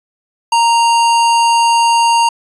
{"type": "tone", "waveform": "square", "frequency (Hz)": 930, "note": "A#5", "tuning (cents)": -4, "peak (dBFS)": -9, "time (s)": [0.52, 2.29], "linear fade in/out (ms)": 5, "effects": ["resampled to 24000 Hz"]}